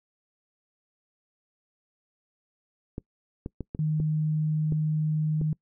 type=clicks; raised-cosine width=3 ms; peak=-20 dBFS; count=7; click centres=2.981 / 3.461 / 3.607 / 3.749 / 4.001 / 4.723 / 5.414 s
type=tone; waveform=sine; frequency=154.4 Hz; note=D#3; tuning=13 cents flat; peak=-23 dBFS; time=3.79-5.53 s; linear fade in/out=2 ms
effects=noise-tail reverb RT60 0.1 s tail -24 dB re dry